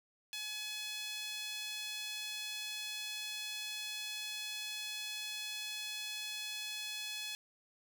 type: tone with high-pass filter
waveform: sawtooth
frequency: 849 Hz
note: G#5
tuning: 38 cents sharp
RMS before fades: -42 dBFS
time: 0.33-7.35 s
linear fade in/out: 0 ms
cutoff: 3100 Hz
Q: 2.1
effects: none